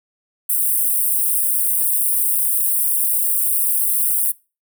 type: high-pass noise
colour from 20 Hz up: white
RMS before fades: -18 dBFS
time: 0.49-4.32 s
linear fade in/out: 10 ms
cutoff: 8500 Hz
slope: 96 dB/octave
effects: noise-tail reverb RT60 0.3 s tail -23 dB re dry